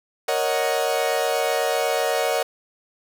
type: chord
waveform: 40% pulse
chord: D# minor seventh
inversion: second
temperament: equal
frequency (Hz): 466.2 / 554.4 / 622.3 / 740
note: A#4 / C#5 / D#5 / F#5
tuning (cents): 0 / 0 / 0 / 0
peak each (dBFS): -25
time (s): 0.28-2.43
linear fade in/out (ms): 5
effects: none